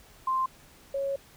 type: tone pair in turn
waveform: sine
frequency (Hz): 1046.5 / 551.5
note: C6 / C#5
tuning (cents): 0 / -9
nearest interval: major seventh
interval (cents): 1109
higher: first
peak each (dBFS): -24 / -27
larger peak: first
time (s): 0.27-0.46 / 0.94-1.16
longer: second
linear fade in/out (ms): 5
effects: pink hiss -55 dBFS RMS until 1.36 s